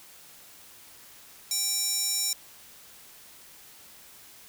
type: tone with high-pass filter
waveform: square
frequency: 780 Hz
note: G5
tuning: 9 cents flat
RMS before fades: -28 dBFS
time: 1.51-2.33 s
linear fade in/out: 2 ms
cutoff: 6300 Hz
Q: 2.3
effects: white hiss -51 dBFS RMS until 4.48 s